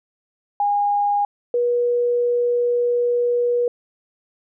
sine tone pair in turn, 817 / 482.9 Hz, G#5 / B4, -29 / -39 cents, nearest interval major sixth, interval 910 cents, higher first, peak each -16 dBFS, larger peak neither, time 0.6-1.25 / 1.54-3.68 s, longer second, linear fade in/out 2 ms, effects none

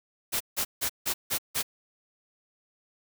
white noise bursts, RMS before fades -28 dBFS, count 6, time 0.32-1.63 s, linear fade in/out 20 ms, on 85 ms, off 160 ms, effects none

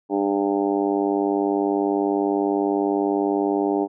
harmonic tone, 100 Hz, G2, 35 cents sharp, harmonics 2 / 3 / 4 / 5 / 6 / 7 / 8 / 9, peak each -33 / -22 / -23 / -33 / -32 / -30 / -29 / -34 dBFS, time 0.09-3.88 s, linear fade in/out 50 ms, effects none

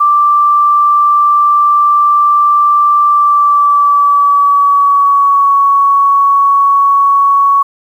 sine tone with pitch glide, 1175 to 1116.8 Hz, D6 to C#6, +1 to +13 cents, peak -5 dBFS, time 0-7.63 s, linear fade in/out 10 ms, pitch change -88 cents, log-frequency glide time 3.08-5.53 s, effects 7-bit

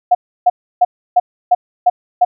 sine tone bursts, 720 Hz, F#5, 47 cents flat, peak -5 dBFS, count 7, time 0.11-2.25 s, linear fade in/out 10 ms, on 40 ms, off 310 ms, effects none

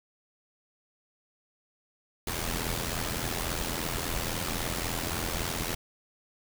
pink noise with amplitude modulation, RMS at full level -29 dBFS, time 2.27-5.75 s, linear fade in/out 5 ms, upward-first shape sine, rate 83.6 Hz, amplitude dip 70%, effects none

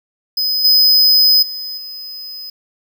square tone with level steps, 5030 Hz, D#8, 18 cents sharp, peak -15 / -8 / -24 / -28 dBFS, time 0.37-2.5 s, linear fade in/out 5 ms, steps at 0.64 / 1.42 / 1.77 s, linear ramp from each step 10 ms, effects 8-bit

